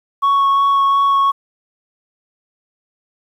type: tone with vibrato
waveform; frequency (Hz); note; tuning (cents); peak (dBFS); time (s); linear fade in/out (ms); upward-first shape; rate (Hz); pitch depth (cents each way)
sine; 1108.7; C#6; 0; -8; 0.22-1.32; 20; sine; 2.8; 9
effects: tanh soft clip ceiling -10 dBFS + 8-bit